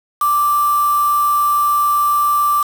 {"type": "tone with quantisation", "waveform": "sine", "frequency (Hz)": 1174.7, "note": "D6", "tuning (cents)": 0, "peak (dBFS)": -12, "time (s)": [0.21, 2.63], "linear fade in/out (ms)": 5, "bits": 4, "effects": []}